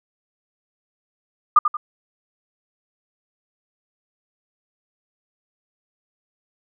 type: tone with echo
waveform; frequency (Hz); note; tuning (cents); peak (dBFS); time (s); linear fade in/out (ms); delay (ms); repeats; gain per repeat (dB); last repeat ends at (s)
sine; 1210; D#6; -49; -7; 1.56-1.59; 5; 90; 2; -8; 1.77
effects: none